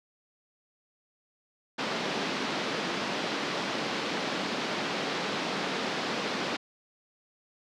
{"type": "band-pass noise", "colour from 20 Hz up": "pink", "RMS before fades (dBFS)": -32, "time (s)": [1.78, 6.57], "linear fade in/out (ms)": 10, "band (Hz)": [190, 4900], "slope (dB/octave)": 24, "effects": []}